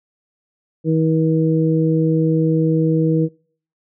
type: harmonic tone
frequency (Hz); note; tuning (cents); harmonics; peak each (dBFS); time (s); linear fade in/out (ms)
160; D#3; +49; 1 / 2 / 3; -16 / -18 / -21; 0.84-3.29; 50
effects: noise-tail reverb RT60 0.5 s tail -24 dB re dry